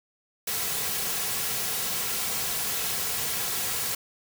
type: noise with comb filter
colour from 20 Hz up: white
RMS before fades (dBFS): -29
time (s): 0.47-3.95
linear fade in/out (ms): 5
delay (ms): 3.3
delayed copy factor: -0.5
effects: none